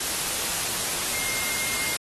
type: tone in noise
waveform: sine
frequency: 2124 Hz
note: C7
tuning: 25 cents sharp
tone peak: -33 dBFS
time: 1.13-1.95 s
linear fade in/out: 5 ms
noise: white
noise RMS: -27 dBFS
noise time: 0-1.97 s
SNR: -9 dB
effects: AAC 32 kbps